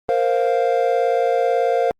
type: chord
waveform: triangle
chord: Bb suspended second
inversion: none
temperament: just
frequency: 466.2 / 524.4 / 699.2 Hz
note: Bb4 / C5 / F5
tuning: 0 / +4 / +2 cents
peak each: -18 dBFS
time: 0.09-1.91 s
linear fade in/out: 0 ms
effects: Opus 24 kbps